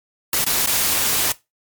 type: noise with dropouts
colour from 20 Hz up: white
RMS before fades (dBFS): -19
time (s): 0.33-1.32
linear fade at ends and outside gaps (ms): 2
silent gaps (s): 0.444-0.464 / 0.662-0.672
effects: noise-tail reverb RT60 0.2 s tail -18 dB re dry + MP3 96 kbps